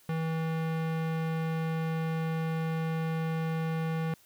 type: tone with low-pass filter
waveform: square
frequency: 161.6 Hz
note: E3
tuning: 34 cents flat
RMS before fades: -31 dBFS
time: 0.09-4.14 s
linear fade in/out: 2 ms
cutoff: 2500 Hz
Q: 0.86
effects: white hiss -61 dBFS RMS until 4.25 s